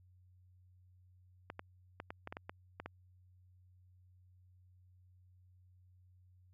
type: clicks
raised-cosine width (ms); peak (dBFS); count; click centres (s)
0.5; -28; 10; 1.501 / 1.594 / 2.001 / 2.105 / 2.274 / 2.325 / 2.369 / 2.495 / 2.8 / 2.86
effects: added 91 Hz sine -62 dBFS peak until 6.53 s